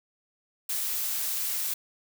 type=noise; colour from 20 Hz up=blue; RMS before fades=-30 dBFS; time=0.69-1.74 s; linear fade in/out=5 ms; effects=none